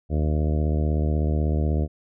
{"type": "harmonic tone", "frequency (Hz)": 76.2, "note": "D#2", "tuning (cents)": -36, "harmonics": [1, 2, 3, 4, 5, 6, 7, 8, 9], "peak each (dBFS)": [-21, -27, -31, -33, -35, -37, -38, -39, -40], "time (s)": [0.09, 1.88], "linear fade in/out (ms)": 50, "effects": []}